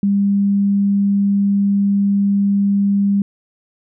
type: tone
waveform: sine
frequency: 200 Hz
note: G3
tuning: 35 cents sharp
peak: -12 dBFS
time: 0.03-3.22 s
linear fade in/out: 2 ms
effects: none